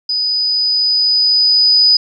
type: tone with level ramp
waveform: sine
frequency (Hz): 4978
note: D#8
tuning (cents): 0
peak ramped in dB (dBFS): -14 to -6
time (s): 0.09-1.97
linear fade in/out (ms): 5
effects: none